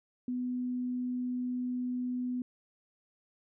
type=tone; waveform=sine; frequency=249.1 Hz; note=B3; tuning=15 cents sharp; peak=-31 dBFS; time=0.28-2.42 s; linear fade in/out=2 ms; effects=none